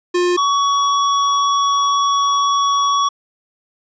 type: tone pair in turn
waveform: square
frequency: 355.3 / 1125.5 Hz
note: F4 / C#6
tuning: +30 / +26 cents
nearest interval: octave + minor sixth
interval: 1996 cents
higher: second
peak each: -14 dBFS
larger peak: neither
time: 0.14-0.37 / 0.37-3.09 s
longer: second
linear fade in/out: 10 ms
effects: resampled to 16000 Hz + 9-bit